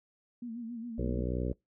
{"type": "tone with vibrato", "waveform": "sine", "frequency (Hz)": 233.1, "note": "A#3", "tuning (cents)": 0, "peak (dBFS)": -37, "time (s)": [0.42, 1.23], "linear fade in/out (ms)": 5, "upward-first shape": "sine", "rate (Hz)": 7.3, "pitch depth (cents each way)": 75}
{"type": "harmonic tone", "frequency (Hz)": 61.74, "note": "B1", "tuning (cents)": 0, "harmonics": [1, 2, 3, 4, 5, 6, 7, 8, 9], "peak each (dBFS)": [-34, -37, -39, -40, -41, -42, -42, -43, -44], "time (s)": [0.98, 1.53], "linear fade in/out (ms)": 5}
{"effects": ["noise-tail reverb RT60 0.2 s tail -26 dB re dry"]}